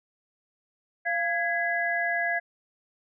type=tone cluster; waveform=sine; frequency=690 / 1660 / 2013 Hz; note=F5 / G#6 / B6; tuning=-21 / -1 / +33 cents; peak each=-29 / -27 / -31 dBFS; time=1.05-2.4 s; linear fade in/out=20 ms; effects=none